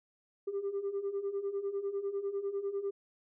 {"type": "beating tone pair", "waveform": "sine", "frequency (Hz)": [391.4, 401.4], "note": ["G4", "G4"], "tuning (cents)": [-3, 41], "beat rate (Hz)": 10, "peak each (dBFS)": [-37, -33], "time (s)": [0.47, 2.91], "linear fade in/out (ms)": 10, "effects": ["tanh soft clip ceiling -29 dBFS"]}